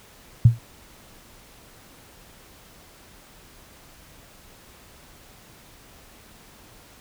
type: tone with exponential decay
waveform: sine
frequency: 116.54 Hz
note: A#2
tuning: in tune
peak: -5 dBFS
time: 0.45-0.59 s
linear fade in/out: 5 ms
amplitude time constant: 30 ms
effects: pink hiss -50 dBFS RMS until 7 s